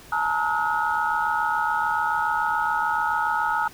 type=tone cluster; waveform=sine; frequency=854 / 921 / 1282 / 1443 Hz; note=G#5 / A#5 / E6 / F#6; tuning=+48 / -21 / -49 / -44 cents; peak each=-26 dBFS; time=0.12-3.68 s; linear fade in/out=5 ms; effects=tanh soft clip ceiling -11 dBFS + pink hiss -47 dBFS RMS until 3.73 s